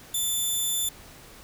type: tone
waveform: 10% pulse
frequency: 3520 Hz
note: A7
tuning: in tune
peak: -17 dBFS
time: 0.14-0.89 s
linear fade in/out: 5 ms
effects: pink hiss -48 dBFS RMS until 1.43 s